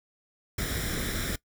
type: noise with comb filter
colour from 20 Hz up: pink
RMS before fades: -31 dBFS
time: 0.58-1.36 s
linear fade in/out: 5 ms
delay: 0.55 ms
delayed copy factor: +0.7
effects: noise-tail reverb RT60 0.1 s tail -20 dB re dry